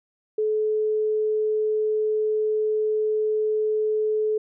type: tone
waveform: sine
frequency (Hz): 430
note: A4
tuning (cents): -40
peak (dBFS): -20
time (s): 0.38-4.38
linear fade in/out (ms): 5
effects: none